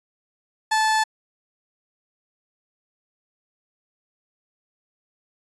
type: tone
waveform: 30% pulse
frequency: 872 Hz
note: A5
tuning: 16 cents flat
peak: -15 dBFS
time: 0.71-1.04 s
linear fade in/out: 10 ms
effects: resampled to 22050 Hz